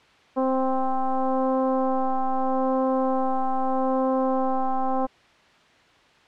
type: tone with frequency modulation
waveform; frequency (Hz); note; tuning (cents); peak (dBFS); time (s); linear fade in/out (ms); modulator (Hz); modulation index
sine; 262.4; C4; +5; -20; 0.36-5.07; 20; 262; 2.8
effects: white hiss -55 dBFS RMS until 6.27 s + low-pass 3000 Hz 12 dB/octave